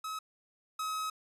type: tone pair in turn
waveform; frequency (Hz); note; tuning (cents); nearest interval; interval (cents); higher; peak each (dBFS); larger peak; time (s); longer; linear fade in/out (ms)
45% pulse; 1281 / 1275.1; E6 / D#6; -50 / +42; unison; 8; first; -36 / -33; second; 0.04-0.19 / 0.79-1.1; second; 5
effects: resampled to 32000 Hz